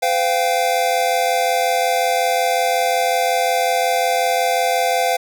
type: chord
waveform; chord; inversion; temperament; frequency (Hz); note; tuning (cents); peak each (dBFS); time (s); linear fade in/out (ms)
square; C suspended fourth; none; equal with one note detuned; 509.8 / 698.5 / 784; C5 / F5 / G5; -45 / 0 / 0; -22 / -19 / -22; 0.02-5.17; 10
effects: none